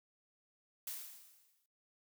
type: noise with exponential decay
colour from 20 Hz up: blue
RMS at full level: -41 dBFS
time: 0.87-1.66 s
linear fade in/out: 2 ms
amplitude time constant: 170 ms
effects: noise-tail reverb RT60 0.2 s tail -19 dB re dry